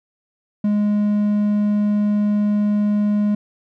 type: tone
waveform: triangle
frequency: 207.7 Hz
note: G#3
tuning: in tune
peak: -13 dBFS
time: 0.64-3.35 s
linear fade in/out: 5 ms
effects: none